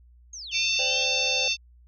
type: linear two-way sweep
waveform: sine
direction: down then up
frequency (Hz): 6645 to 2297 to 3331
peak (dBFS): -36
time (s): 0.33-1.05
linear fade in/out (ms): 5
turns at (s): 0.55
type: harmonic tone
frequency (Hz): 896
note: A5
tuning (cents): +31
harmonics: 3 / 4 / 5 / 6 / 7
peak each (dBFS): -26 / -28 / -30 / -32 / -33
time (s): 0.51-1.57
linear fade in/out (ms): 50
type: chord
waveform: triangle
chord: C suspended second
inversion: none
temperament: equal with one note detuned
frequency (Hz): 514.6 / 587.3 / 784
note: C5 / D5 / G5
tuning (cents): -29 / 0 / 0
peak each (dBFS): -32 / -36 / -36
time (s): 0.79-1.48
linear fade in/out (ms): 2
effects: added 60 Hz sine -51 dBFS peak until 1.87 s